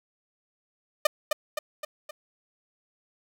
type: tone with echo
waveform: sawtooth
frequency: 605 Hz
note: D#5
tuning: 49 cents flat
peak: -13 dBFS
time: 1.05-1.07 s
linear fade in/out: 5 ms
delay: 260 ms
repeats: 4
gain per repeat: -5 dB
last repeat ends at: 2.11 s
effects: none